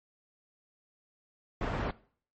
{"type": "low-pass noise", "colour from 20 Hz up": "pink", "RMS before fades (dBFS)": -33, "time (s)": [1.61, 1.91], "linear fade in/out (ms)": 2, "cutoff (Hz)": 1700, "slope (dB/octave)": 12, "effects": ["noise-tail reverb RT60 0.5 s tail -20 dB re dry", "MP3 32 kbps"]}